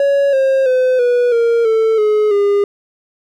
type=tone with pitch steps; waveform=triangle; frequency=560 / 534.7 / 510.6 / 487.5 / 465.5 / 444.5 / 424.4 / 405.2 Hz; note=C#5 / C5 / C5 / B4 / A#4 / A4 / G#4 / G#4; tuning=+18 / +37 / -42 / -23 / -2 / +18 / +38 / -43 cents; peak=-8 dBFS; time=0-2.64 s; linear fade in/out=2 ms; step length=330 ms; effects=none